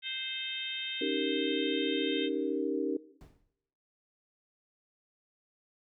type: harmonic tone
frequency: 523.3 Hz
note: C5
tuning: in tune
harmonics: 3 / 4 / 5 / 6 / 7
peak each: -46 / -42 / -42 / -38 / -39 dBFS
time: 0.02-2.3 s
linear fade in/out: 50 ms
type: chord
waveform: sine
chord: Eb dominant seventh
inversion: third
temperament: equal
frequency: 277.2 / 311.1 / 392 / 466.2 Hz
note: Db4 / Eb4 / G4 / Bb4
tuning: 0 / 0 / 0 / 0 cents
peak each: -35 dBFS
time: 1.01-2.97 s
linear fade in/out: 5 ms
type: noise with exponential decay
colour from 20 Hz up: brown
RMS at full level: -46 dBFS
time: 3.21-3.53 s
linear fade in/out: 0 ms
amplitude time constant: 68 ms
effects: noise-tail reverb RT60 0.9 s tail -19 dB re dry